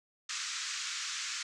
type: band-pass noise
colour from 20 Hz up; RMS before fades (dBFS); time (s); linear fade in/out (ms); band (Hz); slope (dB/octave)
white; -38; 0.29-1.43; 5; 1200 to 7300; 48
effects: none